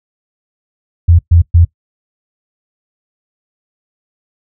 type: tone bursts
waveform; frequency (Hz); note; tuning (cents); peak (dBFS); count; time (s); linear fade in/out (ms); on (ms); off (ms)
sine; 85.1; F2; -44; -3; 3; 1.08-1.65; 10; 110; 120
effects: noise-tail reverb RT60 0.1 s tail -20 dB re dry